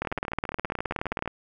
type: two click trains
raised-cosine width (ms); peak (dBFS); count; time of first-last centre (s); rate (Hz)
0.5; -19 / -12; 19 / 25; 0.05-1.258 / 0.02-1.277; 14.9 / 19.1
effects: none